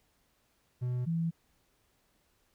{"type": "tone pair in turn", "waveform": ["triangle", "sine"], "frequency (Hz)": [124.2, 165.79], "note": ["B2", "E3"], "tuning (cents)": [10, 10], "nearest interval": "perfect fourth", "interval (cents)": 500, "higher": "second", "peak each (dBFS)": [-28, -28], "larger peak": "neither", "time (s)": [[0.81, 1.06], [1.06, 1.31]], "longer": "neither", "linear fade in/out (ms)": 20, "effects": ["pink hiss -72 dBFS RMS until 2.54 s"]}